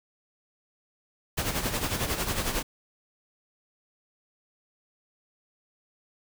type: noise with tremolo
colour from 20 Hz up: pink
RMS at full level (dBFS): -27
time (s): 1.37-2.63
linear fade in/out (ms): 10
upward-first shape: sine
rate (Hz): 11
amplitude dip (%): 60
effects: none